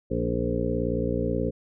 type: harmonic tone with a mistuned harmonic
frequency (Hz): 58.5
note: A#1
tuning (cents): +7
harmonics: 1 / 2 / 3 / 4 / 5 / 7 / 8 / 9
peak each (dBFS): -32 / -32 / -32 / -32 / -32 / -32 / -32 / -32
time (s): 0.1-1.51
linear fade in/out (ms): 20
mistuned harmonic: 5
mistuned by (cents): +23
effects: none